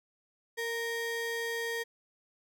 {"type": "ring-modulated tone", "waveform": "square", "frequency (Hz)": 698, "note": "F5", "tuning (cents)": -1, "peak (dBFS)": -30, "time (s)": [0.57, 1.84], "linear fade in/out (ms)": 20, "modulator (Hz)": 1160, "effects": []}